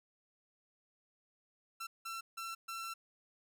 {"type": "tone bursts at uneven times", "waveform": "sawtooth", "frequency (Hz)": 1347, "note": "E6", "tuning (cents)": 37, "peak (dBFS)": -37, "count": 4, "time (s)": [[1.8, 1.87], [2.05, 2.21], [2.37, 2.55], [2.68, 2.94]], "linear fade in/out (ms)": 10, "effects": []}